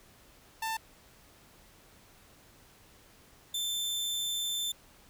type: tone pair in turn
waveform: sawtooth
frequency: 891 / 3547 Hz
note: A5 / A7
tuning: +22 / +13 cents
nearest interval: 2 octaves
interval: 2391 cents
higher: second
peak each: -28 dBFS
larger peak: neither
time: 0.62-0.77 / 3.54-4.72 s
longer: second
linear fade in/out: 5 ms
effects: pink hiss -59 dBFS RMS until 5.09 s